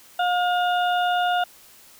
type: harmonic tone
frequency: 714 Hz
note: F5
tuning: 38 cents sharp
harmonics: 1 / 2 / 4 / 5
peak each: -20 / -26 / -32 / -34 dBFS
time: 0.19-1.44 s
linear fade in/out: 5 ms
effects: white hiss -50 dBFS RMS until 1.99 s